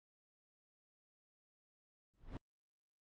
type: noise with exponential growth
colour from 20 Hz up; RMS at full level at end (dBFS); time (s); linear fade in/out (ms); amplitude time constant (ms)
brown; -38; 2.14-2.37; 1; 49
effects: low-pass 4000 Hz 12 dB/octave + Opus 24 kbps